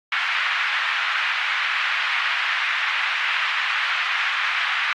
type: band-pass noise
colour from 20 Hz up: white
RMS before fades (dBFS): -23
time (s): 0.12-4.93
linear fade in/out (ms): 2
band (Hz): 1200 to 2600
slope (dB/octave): 24
effects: AAC 48 kbps